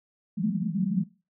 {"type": "band-pass noise", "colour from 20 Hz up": "white", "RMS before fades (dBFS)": -27, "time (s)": [0.37, 1.04], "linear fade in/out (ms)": 10, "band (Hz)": [160, 220], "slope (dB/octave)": 96, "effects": ["noise-tail reverb RT60 0.3 s tail -18 dB re dry"]}